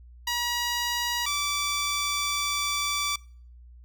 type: tone pair in turn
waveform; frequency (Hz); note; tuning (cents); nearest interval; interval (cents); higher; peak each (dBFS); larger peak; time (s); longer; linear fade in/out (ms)
10% pulse; 960 / 1160.3; B5 / D6; -49 / -21; minor third; 328; second; -17; neither; 0.27-1.26 / 1.26-3.16; second; 5
effects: noise-tail reverb RT60 0.5 s tail -24 dB re dry + added 60 Hz sine -46 dBFS peak until 3.84 s